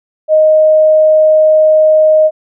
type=tone; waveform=sine; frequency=622.3 Hz; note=D#5; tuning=in tune; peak=-4 dBFS; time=0.28-2.31 s; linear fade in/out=50 ms; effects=none